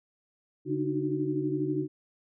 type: tone cluster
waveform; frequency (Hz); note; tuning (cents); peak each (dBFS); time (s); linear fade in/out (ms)
sine; 142.2 / 298.5 / 310.8 / 372.7; C#3 / D4 / D#4 / F#4; +45 / +28 / -2 / +13; -34 / -33 / -31 / -32; 0.65-1.88; 50
effects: none